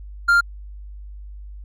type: tone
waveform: triangle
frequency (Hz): 1396.9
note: F6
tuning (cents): 0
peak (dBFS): -10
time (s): 0.28-0.41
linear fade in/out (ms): 10
effects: added 50 Hz sine -34 dBFS peak until 1.64 s